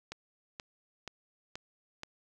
click train, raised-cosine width 0.2 ms, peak -23 dBFS, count 5, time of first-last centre 0.12-2.034 s, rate 2.09 Hz, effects none

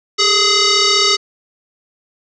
sine tone with frequency modulation, 400 Hz, G4, 35 cents sharp, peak -10 dBFS, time 0.18-1.17 s, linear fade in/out 20 ms, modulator 835 Hz, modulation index 6.6, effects none

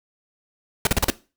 pink noise bursts, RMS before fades -18 dBFS, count 5, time 0.85-1.102 s, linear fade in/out 2 ms, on 20 ms, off 38 ms, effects noise-tail reverb RT60 0.3 s tail -18 dB re dry

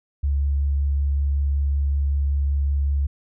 sine tone with vibrato, 70.4 Hz, C#2, 27 cents sharp, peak -18 dBFS, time 0.23-3.07 s, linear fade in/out 10 ms, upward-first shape triangle, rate 5.3 Hz, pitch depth 11 cents each way, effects none

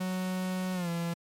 45% pulse tone with pitch glide, 185 to 169.65 Hz, F#3 to F3, 0 to -50 cents, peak -30 dBFS, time 0-1.14 s, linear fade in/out 10 ms, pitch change -150 cents, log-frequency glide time 0.74-0.89 s, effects MP3 64 kbps

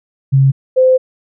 sine tone pair in turn, 135.5 / 515.9 Hz, C#3 / C5, -39 / -24 cents, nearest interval octave + major seventh, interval 2315 cents, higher second, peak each -6 dBFS, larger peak neither, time 0.32-0.52 / 0.76-0.98 s, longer second, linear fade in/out 20 ms, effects none

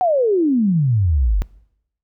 sine exponential sweep, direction down, 759 to 43.65 Hz, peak -13 dBFS, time 0.01-1.42 s, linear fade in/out 0 ms, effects noise-tail reverb RT60 0.8 s tail -23 dB re dry

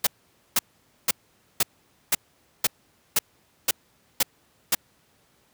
white noise bursts, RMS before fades -20 dBFS, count 10, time 0.04-4.75 s, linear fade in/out 5 ms, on 30 ms, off 490 ms, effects pink hiss -63 dBFS RMS until 5.53 s + high-pass 80 Hz 12 dB/octave

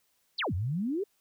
sine exponential two-way sweep, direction down then up, 5250 to 82.8 to 429.2 Hz, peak -28 dBFS, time 0.38-1.04 s, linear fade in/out 10 ms, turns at 0.54 s, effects white hiss -72 dBFS RMS until 1.2 s

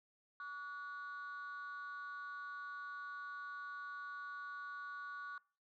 triangle ring-modulated tone, 160 Hz, D#3, 49 cents sharp, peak -38 dBFS, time 0.4-5.38 s, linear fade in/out 2 ms, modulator 1300 Hz, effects noise-tail reverb RT60 0.4 s tail -25 dB re dry + tanh soft clip ceiling -40 dBFS

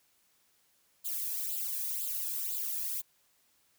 violet noise with flanger, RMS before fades -35 dBFS, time 1.04-3.02 s, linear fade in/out 20 ms, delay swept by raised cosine 0.25 to 1.22 ms, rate 2 Hz, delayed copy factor +0.85, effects white hiss -70 dBFS RMS until 3.78 s

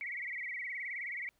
sine tone with vibrato, 2093 Hz, C7, in tune, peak -37 dBFS, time 0.01-1.29 s, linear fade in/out 0 ms, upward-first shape sine, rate 19 Hz, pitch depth 160 cents each way, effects pink hiss -75 dBFS RMS until 1.39 s

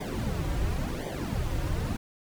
brown noise with flanger, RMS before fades -30 dBFS, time 0-1.97 s, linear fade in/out 10 ms, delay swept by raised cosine 0.73 to 4.73 ms, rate 0.94 Hz, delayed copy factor -0.85, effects none

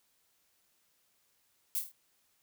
violet noise with echo, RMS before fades -33 dBFS, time 1.75-1.79 s, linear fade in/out 0 ms, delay 25 ms, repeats 5, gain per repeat -5 dB, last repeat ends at 1.915 s, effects white hiss -73 dBFS RMS until 2.42 s

